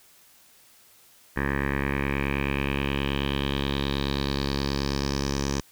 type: tone with low-pass filter sweep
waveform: 10% pulse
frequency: 69.4 Hz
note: C#2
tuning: 3 cents sharp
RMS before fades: -27 dBFS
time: 1.36-5.61 s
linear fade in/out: 10 ms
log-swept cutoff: 1800 to 6100 Hz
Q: 4.4
effects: white hiss -56 dBFS RMS until 5.71 s